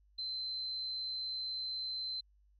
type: tone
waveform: sine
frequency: 4082 Hz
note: C8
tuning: 44 cents flat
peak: -36 dBFS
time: 0.18-2.21 s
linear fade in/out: 10 ms
effects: added 50 Hz sine -64 dBFS peak until 2.59 s + MP3 64 kbps